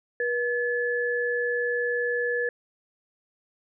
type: tone pair together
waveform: sine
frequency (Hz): 482.7 / 1720.1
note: B4 / A6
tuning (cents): -40 / -40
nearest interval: octave + minor seventh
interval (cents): 2200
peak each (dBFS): -26 / -27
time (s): 0.2-2.49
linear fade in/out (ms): 2
effects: none